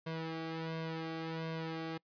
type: tone with flanger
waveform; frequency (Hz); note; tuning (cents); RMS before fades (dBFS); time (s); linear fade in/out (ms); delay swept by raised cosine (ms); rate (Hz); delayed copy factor
sawtooth; 162.2; E3; -28; -40; 0.06-1.98; 10; 1.9 to 2.57; 1.4; +0.85
effects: noise-tail reverb RT60 0.1 s tail -25 dB re dry + resampled to 11025 Hz